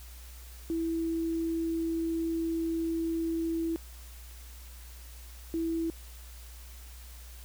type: tone bursts at uneven times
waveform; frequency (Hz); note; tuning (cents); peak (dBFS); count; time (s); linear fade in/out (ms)
sine; 329.2; E4; -2; -28; 2; 0.7-3.76 / 5.54-5.9; 0
effects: added 60 Hz sine -45 dBFS peak until 7.44 s + white hiss -53 dBFS RMS until 7.44 s